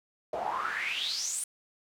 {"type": "noise with band-pass filter sweep", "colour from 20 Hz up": "pink", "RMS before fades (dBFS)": -33, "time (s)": [0.33, 1.44], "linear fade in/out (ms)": 2, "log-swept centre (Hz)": [590, 9600], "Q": 8.2, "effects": []}